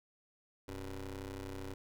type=ring-modulated tone; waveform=20% pulse; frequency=98.6 Hz; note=G2; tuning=11 cents sharp; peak=-34 dBFS; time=0.68-1.74 s; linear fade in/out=5 ms; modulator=181 Hz; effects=none